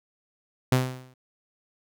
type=tone with exponential decay; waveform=sawtooth; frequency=128.3 Hz; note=C3; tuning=34 cents flat; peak=-13 dBFS; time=0.72-1.14 s; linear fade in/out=5 ms; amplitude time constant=91 ms; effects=none